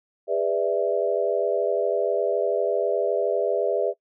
sine chord, E dominant seventh, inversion first, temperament equal with one note detuned, 406.1 / 493.9 / 587.3 / 659.3 Hz, G#4 / B4 / D5 / E5, -39 / 0 / 0 / 0 cents, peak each -26 dBFS, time 0.27-3.94 s, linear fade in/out 50 ms, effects noise-tail reverb RT60 0.1 s tail -24 dB re dry

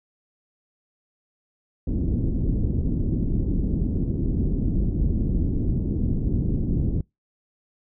pink low-pass noise, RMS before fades -23 dBFS, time 1.87-7.01 s, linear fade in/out 5 ms, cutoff 310 Hz, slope 24 dB/octave, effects noise-tail reverb RT60 0.2 s tail -26 dB re dry

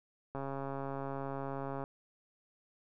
click train, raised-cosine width 1 ms, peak -26 dBFS, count 205, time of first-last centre 0.35-1.839 s, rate 137 Hz, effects none

